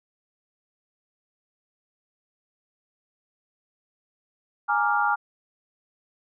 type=chord; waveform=sine; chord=Bb dominant seventh; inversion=third; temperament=equal; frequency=830.6 / 932.3 / 1174.7 / 1396.9 Hz; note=Ab5 / Bb5 / D6 / F6; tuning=0 / 0 / 0 / 0 cents; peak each=-24 / -28 / -28 / -24 dBFS; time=4.68-5.16 s; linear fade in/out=20 ms; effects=none